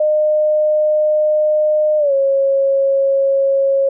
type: tone with pitch glide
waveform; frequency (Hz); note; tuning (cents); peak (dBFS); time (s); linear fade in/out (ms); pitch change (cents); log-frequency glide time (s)
sine; 610 to 546.6; D#5 to C#5; -34 to -24; -11; 0-3.89; 5; -190; 1.98-2.13
effects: none